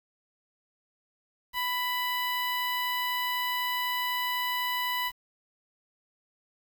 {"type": "tone with notch filter", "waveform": "10% pulse", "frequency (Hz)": 992, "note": "B5", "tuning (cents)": 7, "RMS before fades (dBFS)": -30, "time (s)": [1.53, 5.12], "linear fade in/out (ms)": 50, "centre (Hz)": 6100, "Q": 0.56, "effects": ["8-bit"]}